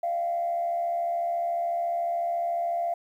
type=tone with frequency modulation; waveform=sine; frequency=689 Hz; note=F5; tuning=24 cents flat; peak=-24 dBFS; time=0.03-2.94 s; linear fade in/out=5 ms; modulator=74 Hz; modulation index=0.41; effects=tanh soft clip ceiling -20 dBFS + 10-bit